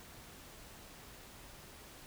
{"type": "silence", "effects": ["pink hiss -54 dBFS RMS until 2.06 s"]}